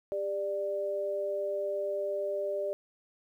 sine tone pair together, 400 / 591.3 Hz, G4 / D5, +35 / +12 cents, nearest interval perfect fifth, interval 677 cents, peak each -35 / -31 dBFS, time 0.12-2.73 s, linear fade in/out 0 ms, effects 11-bit

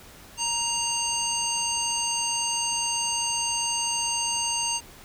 harmonic tone with a mistuned harmonic, 932.3 Hz, A#5, in tune, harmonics 1 / 3 / 5 / 7 / 9, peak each -32 / -30 / -33 / -29 / -31 dBFS, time 0.37-4.81 s, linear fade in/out 50 ms, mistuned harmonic 7, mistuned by -48 cents, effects pink hiss -48 dBFS RMS until 5.04 s

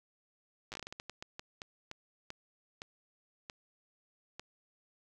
slowing click train, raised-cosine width 0.2 ms, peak -25 dBFS, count 19, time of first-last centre 0.72-4.396 s, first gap 8 ms, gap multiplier 1.32, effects none

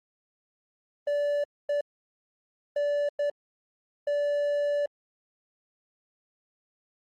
triangle tone bursts at uneven times, 580 Hz, D5, 22 cents flat, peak -22 dBFS, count 5, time 1.07-1.44 / 1.69-1.81 / 2.76-3.09 / 3.19-3.3 / 4.07-4.86 s, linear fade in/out 5 ms, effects Opus 24 kbps

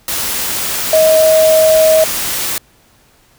sine tone in noise, 633 Hz, D#5, 30 cents sharp, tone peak -6 dBFS, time 0.93-2.04 s, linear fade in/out 2 ms, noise white, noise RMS -18 dBFS, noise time 0.08-2.58 s, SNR +9 dB, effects pink hiss -50 dBFS RMS until 3.38 s

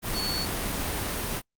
sine tone in noise, 4435 Hz, C#8, in tune, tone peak -28 dBFS, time 0.13-0.47 s, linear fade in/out 50 ms, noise pink, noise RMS -30 dBFS, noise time 0.02-1.42 s, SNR -1 dB, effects noise-tail reverb RT60 0.1 s tail -24 dB re dry + Opus 32 kbps

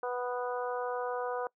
harmonic tone, 246.9 Hz, B3, in tune, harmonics 2 / 3 / 4 / 5 / 6, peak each -34 / -38 / -40 / -42 / -44 dBFS, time 0.03-1.47 s, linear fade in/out 2 ms, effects noise-tail reverb RT60 0.1 s tail -23 dB re dry

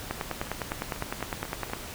two click trains, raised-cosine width 0.5 ms, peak -14 / -24 dBFS, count 17 / 6, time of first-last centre 0.11-1.734 / 0.47-1.699 s, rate 9.85 / 4.07 Hz, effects pink hiss -40 dBFS RMS until 1.94 s

